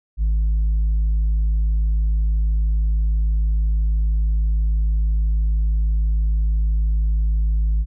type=tone with tanh clipping; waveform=triangle; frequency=53.1 Hz; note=G#1; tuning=39 cents sharp; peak=-16 dBFS; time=0.17-7.86 s; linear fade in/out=50 ms; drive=7 dB; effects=none